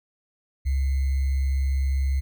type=tone with sample-and-hold; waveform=sine; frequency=67.5 Hz; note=C#2; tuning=45 cents flat; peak=-20 dBFS; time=0.65-2.21 s; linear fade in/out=20 ms; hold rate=2100 Hz; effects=none